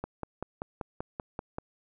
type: click train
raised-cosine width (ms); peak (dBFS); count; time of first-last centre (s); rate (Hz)
1; -20; 9; 0.04-1.584; 5.18
effects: none